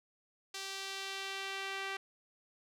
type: tone with band-pass filter sweep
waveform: sawtooth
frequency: 389.3 Hz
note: G4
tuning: 12 cents flat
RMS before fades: -41 dBFS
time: 0.54-1.97 s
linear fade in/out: 5 ms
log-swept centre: 4900 to 2200 Hz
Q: 1.1
effects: none